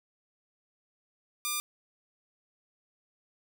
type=tone; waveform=5% pulse; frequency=1200 Hz; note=D6; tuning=37 cents sharp; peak=-18 dBFS; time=1.45-1.6 s; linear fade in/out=0 ms; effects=none